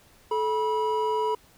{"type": "tone pair together", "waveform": "triangle", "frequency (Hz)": [433.4, 973], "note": ["A4", "B5"], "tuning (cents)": [-26, -26], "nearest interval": "octave + major second", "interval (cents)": 1400, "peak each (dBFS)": -24, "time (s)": [0.31, 1.35], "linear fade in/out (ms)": 5, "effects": ["pink hiss -57 dBFS RMS until 1.57 s"]}